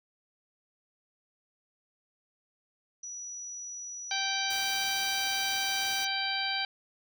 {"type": "tone", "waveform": "sine", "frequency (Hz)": 5870, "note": "F#8", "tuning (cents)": -15, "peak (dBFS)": -38, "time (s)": [3.03, 6.07], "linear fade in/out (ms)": 5}
{"type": "harmonic tone", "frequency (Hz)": 781, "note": "G5", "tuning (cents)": -7, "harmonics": [1, 2, 3, 4, 5, 6], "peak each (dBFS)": [-36, -36, -36, -36, -36, -36], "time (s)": [4.11, 6.65], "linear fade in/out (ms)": 2}
{"type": "noise", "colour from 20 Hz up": "white", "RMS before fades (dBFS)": -41, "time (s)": [4.5, 6.05], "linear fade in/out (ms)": 5}
{"effects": []}